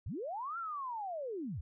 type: linear two-way sweep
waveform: sine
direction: up then down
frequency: 58.27 to 1396.9 to 58.27 Hz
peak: -37 dBFS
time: 0.06-1.61 s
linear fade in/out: 5 ms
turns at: 0.58 s
effects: none